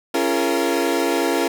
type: chord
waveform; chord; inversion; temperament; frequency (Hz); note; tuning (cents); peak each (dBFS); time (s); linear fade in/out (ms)
30% pulse; Bb minor seventh; first; equal with one note detuned; 277.2 / 342.2 / 415.3 / 466.2; Db4 / F4 / Ab4 / Bb4; 0 / -35 / 0 / 0; -21 / -19 / -24 / -21; 0.14-1.48; 5
effects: none